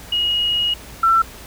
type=tone pair in turn; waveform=sine; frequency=2887 / 1342.2 Hz; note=F#7 / E6; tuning=-43 / +31 cents; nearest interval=octave + minor second; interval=1326 cents; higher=first; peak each=-16 / -11 dBFS; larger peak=second; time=0.12-0.74 / 1.03-1.22 s; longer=first; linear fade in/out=5 ms; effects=added 57 Hz sine -42 dBFS peak until 1.46 s + pink hiss -39 dBFS RMS until 1.46 s